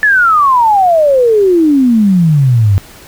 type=exponential sweep; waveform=sine; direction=down; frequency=1757 to 94 Hz; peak=-5 dBFS; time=0.03-2.78 s; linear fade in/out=0 ms; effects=pink hiss -36 dBFS RMS until 3.07 s